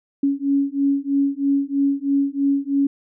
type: beating tone pair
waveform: sine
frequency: 277.2 / 280.3 Hz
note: C#4 / C#4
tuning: 0 / +19 cents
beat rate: 3.1 Hz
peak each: -20 dBFS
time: 0.23-2.87 s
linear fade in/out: 5 ms
effects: none